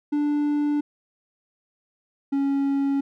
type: tone pair in turn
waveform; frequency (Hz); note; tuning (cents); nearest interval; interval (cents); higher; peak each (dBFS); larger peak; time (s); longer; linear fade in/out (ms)
triangle; 293.7 / 277.2; D4 / C#4; 0 / 0; minor second; 100; first; -18; neither; 0.12-0.81 / 2.32-3.01; neither; 10
effects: none